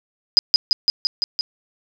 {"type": "tone with echo", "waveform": "sine", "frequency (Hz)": 4978, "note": "D#8", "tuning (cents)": 0, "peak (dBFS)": -7, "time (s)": [0.37, 0.39], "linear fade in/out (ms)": 0, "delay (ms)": 170, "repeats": 6, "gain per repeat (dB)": -2, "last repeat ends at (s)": 1.41, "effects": []}